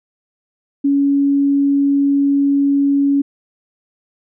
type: tone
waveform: sine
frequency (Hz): 280.4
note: C#4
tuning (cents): +20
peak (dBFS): -11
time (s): 0.84-3.22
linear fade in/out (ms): 10
effects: none